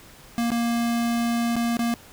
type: tone with dropouts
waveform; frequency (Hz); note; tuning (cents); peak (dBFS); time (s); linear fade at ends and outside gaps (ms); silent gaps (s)
square; 234.5; A#3; +11; -22; 0.38-1.94; 0; 0.504-0.517 / 1.557-1.565 / 1.769-1.792
effects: pink hiss -48 dBFS RMS until 2.12 s